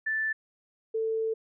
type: tone pair in turn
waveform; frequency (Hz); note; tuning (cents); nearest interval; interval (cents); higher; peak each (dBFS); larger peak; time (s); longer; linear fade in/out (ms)
sine; 1760 / 444.9; A6 / A4; 0 / +19; 2 octaves; 2381; first; -26; neither; 0.06-0.33 / 0.94-1.34; second; 10
effects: none